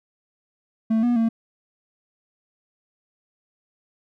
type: tone with pitch steps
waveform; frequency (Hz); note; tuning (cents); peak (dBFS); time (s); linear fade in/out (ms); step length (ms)
triangle; 222.6 / 241.5 / 227; A3 / B3 / A#3; +20 / -39 / -46; -15; 0.9-1.29; 10; 130
effects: none